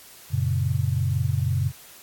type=chord; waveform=sine; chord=F# major; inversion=none; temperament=equal; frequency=92.5 / 116.54 / 138.59 Hz; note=F#2 / A#2 / C#3; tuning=0 / 0 / 0 cents; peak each=-25 dBFS; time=0.3-1.72 s; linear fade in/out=50 ms; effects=white hiss -47 dBFS RMS until 2.02 s + AAC 64 kbps